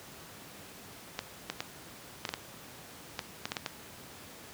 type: clicks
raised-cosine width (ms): 0.2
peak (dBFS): -15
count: 11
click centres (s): 1.191 / 1.5 / 1.605 / 2.252 / 2.291 / 2.339 / 3.192 / 3.455 / 3.519 / 3.568 / 3.662
effects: pink hiss -49 dBFS RMS until 4.53 s + high-pass 100 Hz 12 dB/octave